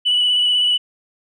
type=tone with vibrato; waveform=sine; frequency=2960 Hz; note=F#7; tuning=in tune; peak=-12 dBFS; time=0.05-0.78 s; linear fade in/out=20 ms; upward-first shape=square; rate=16 Hz; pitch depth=16 cents each way; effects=tanh soft clip ceiling -10 dBFS